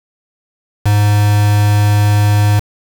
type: tone with quantisation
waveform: triangle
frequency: 103.7 Hz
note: G#2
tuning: 2 cents flat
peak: -6 dBFS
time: 0.85-2.6 s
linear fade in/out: 10 ms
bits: 3
effects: none